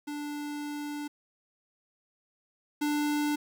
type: tone pair in turn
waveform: square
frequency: 293.5 / 295.4 Hz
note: D4 / D4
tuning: -1 / +10 cents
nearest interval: unison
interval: 11 cents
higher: second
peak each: -35 / -27 dBFS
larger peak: second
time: 0.07-1.08 / 2.81-3.36 s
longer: first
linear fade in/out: 10 ms
effects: 10-bit